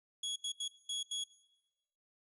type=tone bursts at uneven times; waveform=sawtooth; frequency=3344 Hz; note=G#7; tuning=11 cents sharp; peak=-33 dBFS; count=5; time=0.23-0.36 / 0.44-0.52 / 0.6-0.68 / 0.89-1.03 / 1.11-1.24 s; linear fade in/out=5 ms; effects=noise-tail reverb RT60 1.0 s tail -19 dB re dry + resampled to 24000 Hz